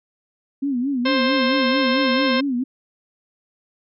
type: tone with vibrato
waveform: sine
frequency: 261.6 Hz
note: C4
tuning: in tune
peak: -19 dBFS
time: 0.62-2.64 s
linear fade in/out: 10 ms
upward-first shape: sine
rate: 4.5 Hz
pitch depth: 150 cents each way
type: harmonic tone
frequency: 526 Hz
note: C5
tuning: 9 cents sharp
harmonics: 1 / 2 / 3 / 4 / 5 / 6 / 7 / 8 / 10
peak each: -22 / -25 / -27 / -28 / -29 / -30 / -30 / -31 / -32 dBFS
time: 1.05-2.41 s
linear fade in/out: 10 ms
effects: none